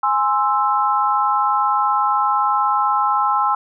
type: chord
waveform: sine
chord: Ab augmented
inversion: none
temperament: equal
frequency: 830.6 / 1046.5 / 1318.5 Hz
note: Ab5 / C6 / E6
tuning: 0 / 0 / 0 cents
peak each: -19 dBFS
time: 0.03-3.55 s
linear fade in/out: 5 ms
effects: none